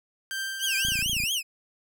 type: tone with tremolo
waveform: sawtooth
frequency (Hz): 1572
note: G6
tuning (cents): +4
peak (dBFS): -25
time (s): 0.31-1.02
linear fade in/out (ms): 0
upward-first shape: triangle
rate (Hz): 2.6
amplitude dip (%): 45
type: tone with vibrato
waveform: sawtooth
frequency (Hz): 2794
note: F7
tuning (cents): 0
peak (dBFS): -22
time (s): 0.59-1.43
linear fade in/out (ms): 50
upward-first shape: triangle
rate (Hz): 4.4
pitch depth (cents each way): 300
type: click train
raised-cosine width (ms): 5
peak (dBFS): -25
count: 12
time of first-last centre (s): 0.85-1.237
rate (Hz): 28.4
effects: none

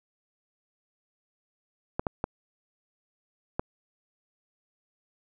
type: clicks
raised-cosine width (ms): 1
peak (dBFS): -13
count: 4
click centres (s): 1.995 / 2.068 / 2.241 / 3.595
effects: none

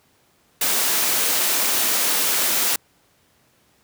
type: high-pass noise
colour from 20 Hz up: white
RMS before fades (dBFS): -20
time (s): 0.61-2.76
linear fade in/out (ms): 5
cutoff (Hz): 220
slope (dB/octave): 12
effects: pink hiss -60 dBFS RMS until 3.83 s + high-pass 80 Hz 12 dB/octave

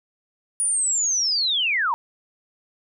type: linear sweep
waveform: sine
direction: down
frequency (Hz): 9690 to 880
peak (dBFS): -19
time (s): 0.6-1.94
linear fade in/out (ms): 0
effects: none

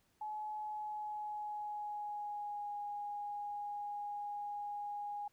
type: tone with pitch glide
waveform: sine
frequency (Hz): 851 to 823.4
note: G#5 to G#5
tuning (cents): +42 to -15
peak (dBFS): -39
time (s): 0.21-5.28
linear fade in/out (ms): 5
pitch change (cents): -57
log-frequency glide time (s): 0.56-2.76
effects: pink hiss -75 dBFS RMS until 5.32 s

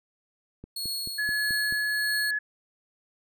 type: click train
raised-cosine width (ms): 3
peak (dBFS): -28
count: 6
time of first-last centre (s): 0.64-1.725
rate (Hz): 4.61
type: tone with tremolo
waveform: sawtooth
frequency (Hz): 4334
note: C#8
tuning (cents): -40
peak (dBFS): -26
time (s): 0.76-2.31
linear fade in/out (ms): 5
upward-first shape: triangle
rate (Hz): 1.6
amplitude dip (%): 55
type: tone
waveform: sine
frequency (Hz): 1700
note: G#6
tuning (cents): +40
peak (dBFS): -25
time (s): 1.18-2.39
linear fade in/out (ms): 10
effects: none

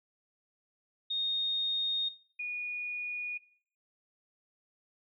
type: tone pair in turn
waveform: sine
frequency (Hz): 3700 / 2454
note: A#7 / D#7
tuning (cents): -14 / -25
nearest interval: perfect fifth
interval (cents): 711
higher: first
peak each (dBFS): -30 / -33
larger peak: first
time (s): 1.1-2.09 / 2.39-3.38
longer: neither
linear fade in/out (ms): 10
effects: noise-tail reverb RT60 0.5 s tail -18 dB re dry

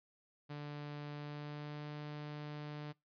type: tone with pitch glide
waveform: sawtooth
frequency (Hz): 146.83 to 148.79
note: D3 to D3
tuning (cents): 0 to +23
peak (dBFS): -39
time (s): 0.49-2.93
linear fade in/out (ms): 20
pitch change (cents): +23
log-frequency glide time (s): 1.14-1.9
effects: noise-tail reverb RT60 0.2 s tail -23 dB re dry + resampled to 11025 Hz

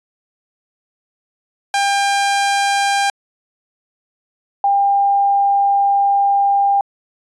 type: tone pair in turn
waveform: sawtooth / sine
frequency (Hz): 799 / 799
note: G5 / G5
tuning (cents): +33 / +33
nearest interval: unison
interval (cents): 0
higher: neither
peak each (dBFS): -10 / -11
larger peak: first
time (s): 1.74-3.1 / 4.64-6.81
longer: second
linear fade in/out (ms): 2
effects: resampled to 22050 Hz

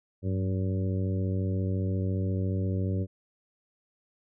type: harmonic tone with a mistuned harmonic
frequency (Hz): 94.4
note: F#2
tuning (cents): +35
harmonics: 1 / 2 / 3 / 4 / 5 / 6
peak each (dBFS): -27 / -33 / -37 / -39 / -41 / -43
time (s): 0.22-3.07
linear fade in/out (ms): 50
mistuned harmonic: 1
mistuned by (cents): +49
effects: none

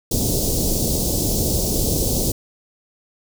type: band-stop noise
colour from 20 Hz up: pink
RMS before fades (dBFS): -20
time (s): 0.11-2.32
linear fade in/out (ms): 5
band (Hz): 560 to 4800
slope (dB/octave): 24
effects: none

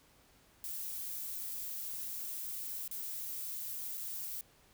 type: noise with dropouts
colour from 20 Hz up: violet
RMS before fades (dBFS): -41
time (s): 0.64-4.41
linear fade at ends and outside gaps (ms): 1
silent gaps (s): 2.878-2.912 / 3.973-3.977
effects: pink hiss -65 dBFS RMS until 4.73 s

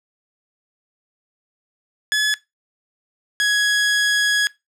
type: tone pair in turn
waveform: sawtooth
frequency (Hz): 1706 / 1669.9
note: G#6 / G#6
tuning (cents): +46 / +9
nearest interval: unison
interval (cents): 37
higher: first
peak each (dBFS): -12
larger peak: neither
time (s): 2.12-2.34 / 3.4-4.47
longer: second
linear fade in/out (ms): 0
effects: noise-tail reverb RT60 0.2 s tail -20 dB re dry + low-pass 9000 Hz 12 dB/octave

